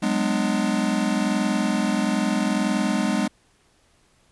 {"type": "chord", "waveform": "square", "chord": "G# half-diminished seventh", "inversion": "third", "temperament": "just", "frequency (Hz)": [186.89, 207.7, 249.2, 299], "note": ["F#3", "G#3", "B3", "D4"], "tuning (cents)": [18, 0, 16, 31], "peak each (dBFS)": [-30, -24, -27, -28], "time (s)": [0.02, 3.28], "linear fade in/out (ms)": 10, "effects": ["pink hiss -61 dBFS RMS until 4.31 s", "resampled to 24000 Hz"]}